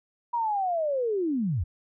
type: linear sweep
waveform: sine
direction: down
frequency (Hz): 967 to 69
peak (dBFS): -24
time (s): 0.33-1.64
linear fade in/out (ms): 10
effects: none